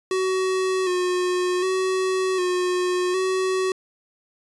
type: tone with vibrato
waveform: square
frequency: 368.5 Hz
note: F#4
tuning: 7 cents flat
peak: -21 dBFS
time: 0.11-3.72 s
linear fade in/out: 2 ms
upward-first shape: square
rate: 0.66 Hz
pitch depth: 33 cents each way
effects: resampled to 22050 Hz